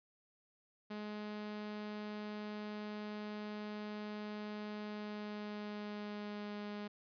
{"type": "tone with pitch glide", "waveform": "sawtooth", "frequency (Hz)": [210.2, 207.2], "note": ["G#3", "G#3"], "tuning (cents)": [21, -4], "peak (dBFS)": -38, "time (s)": [0.9, 6.88], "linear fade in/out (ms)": 10, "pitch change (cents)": -25, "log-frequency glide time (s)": [4.81, 6.55], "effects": ["resampled to 11025 Hz"]}